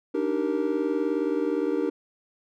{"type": "chord", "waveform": "triangle", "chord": "Eb major seventh", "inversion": "third", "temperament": "just", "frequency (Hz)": [291.7, 311.1, 388.9, 466.7], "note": ["D4", "Eb4", "G4", "Bb4"], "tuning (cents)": [-12, 0, -14, 2], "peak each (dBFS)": -27, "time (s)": [0.14, 1.9], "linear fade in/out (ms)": 10, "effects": []}